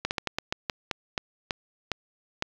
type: slowing click train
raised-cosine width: 0.2 ms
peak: -9 dBFS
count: 12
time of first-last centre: 0.05-2.424 s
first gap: 59 ms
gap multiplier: 1.24
effects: low-pass 5000 Hz 12 dB/octave + 7-bit